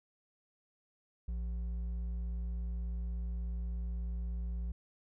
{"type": "tone with hard clipping", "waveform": "sine", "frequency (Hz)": 58.27, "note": "A#1", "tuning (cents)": 0, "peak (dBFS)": -36, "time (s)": [1.28, 4.72], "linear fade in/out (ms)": 5, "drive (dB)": 5, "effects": []}